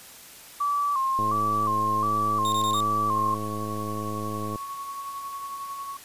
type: tone with vibrato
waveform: sine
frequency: 1108.7 Hz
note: C#6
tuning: in tune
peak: -22 dBFS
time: 0.6-3.35 s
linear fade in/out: 10 ms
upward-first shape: square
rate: 1.4 Hz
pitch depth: 69 cents each way
type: click train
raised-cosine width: 2 ms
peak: -21 dBFS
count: 358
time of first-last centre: 1.19-4.558 s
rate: 106 Hz
type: tone bursts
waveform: sawtooth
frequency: 3682 Hz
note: A#7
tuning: 22 cents flat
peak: -27 dBFS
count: 4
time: 2.45-2.804 s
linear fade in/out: 0 ms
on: 72 ms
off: 22 ms
type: tone with tremolo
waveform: sine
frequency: 1108.7 Hz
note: C#6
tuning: in tune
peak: -31 dBFS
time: 3.15-5.97 s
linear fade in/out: 5 ms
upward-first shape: sine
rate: 11 Hz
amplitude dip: 35%
effects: white hiss -46 dBFS RMS until 6.04 s + resampled to 32000 Hz